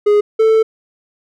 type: tone pair in turn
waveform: triangle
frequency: 415.1 / 442.3 Hz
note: G#4 / A4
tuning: -1 / +9 cents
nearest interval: minor second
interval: 110 cents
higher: second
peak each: -6 dBFS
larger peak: neither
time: 0.06-0.21 / 0.39-0.63 s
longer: second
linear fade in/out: 10 ms
effects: none